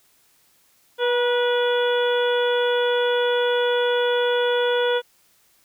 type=harmonic tone with a mistuned harmonic; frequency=487.4 Hz; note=B4; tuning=23 cents flat; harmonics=1 / 2 / 3 / 4 / 5 / 6 / 7; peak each=-19 / -28 / -27 / -37 / -38 / -36 / -29 dBFS; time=0.98-5.02 s; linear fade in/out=50 ms; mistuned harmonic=2; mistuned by=-25 cents; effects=white hiss -60 dBFS RMS until 5.64 s